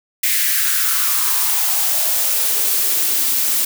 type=noise with high-pass filter sweep; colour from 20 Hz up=blue; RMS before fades=-17 dBFS; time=0.23-3.65 s; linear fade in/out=5 ms; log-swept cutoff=2100 to 210 Hz; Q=3.7; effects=none